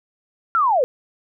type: linear sweep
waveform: sine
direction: down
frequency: 1396.9 to 466.2 Hz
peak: -14 dBFS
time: 0.55-0.84 s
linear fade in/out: 0 ms
effects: none